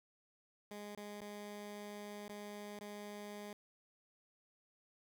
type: tone with dropouts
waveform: 15% pulse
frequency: 206.6 Hz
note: G#3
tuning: 9 cents flat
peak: -40 dBFS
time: 0.71-3.53 s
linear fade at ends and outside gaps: 2 ms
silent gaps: 0.95-0.974 / 1.206-1.214 / 2.281-2.293 / 2.791-2.81 s
effects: 13-bit